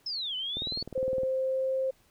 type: exponential two-way sweep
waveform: sine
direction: down then up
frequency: 5330 to 2969 to 4490 Hz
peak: -31 dBFS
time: 0.06-0.83 s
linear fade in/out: 5 ms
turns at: 0.36 s
type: click train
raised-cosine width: 2 ms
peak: -26 dBFS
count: 14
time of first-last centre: 0.57-1.233 s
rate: 19.6 Hz
type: tone with pitch glide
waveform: sine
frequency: 522 to 527.5 Hz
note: C5 to C5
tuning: -4 to +14 cents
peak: -26 dBFS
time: 0.95-1.91 s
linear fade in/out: 10 ms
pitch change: +18 cents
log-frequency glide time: 1.07-1.75 s
effects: pink hiss -65 dBFS RMS until 2.1 s